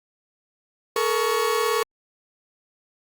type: tone cluster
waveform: 40% pulse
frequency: 431.4 / 469.8 / 1114 Hz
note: A4 / A#4 / C#6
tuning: -34 / +13 / +8 cents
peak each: -24 dBFS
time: 0.96-1.83 s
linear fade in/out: 2 ms
effects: Opus 48 kbps